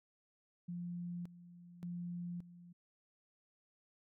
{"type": "tone with tremolo", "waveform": "sine", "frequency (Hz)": 174.61, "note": "F3", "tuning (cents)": 0, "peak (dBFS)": -40, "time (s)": [0.68, 2.73], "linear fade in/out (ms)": 10, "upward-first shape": "square", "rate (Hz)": 0.87, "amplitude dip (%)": 80, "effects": []}